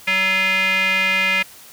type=tone with band-pass filter; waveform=square; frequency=189.2 Hz; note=F#3; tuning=39 cents sharp; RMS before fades=-18 dBFS; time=0.07-1.43 s; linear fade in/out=10 ms; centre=2300 Hz; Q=6.7; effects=white hiss -43 dBFS RMS until 1.72 s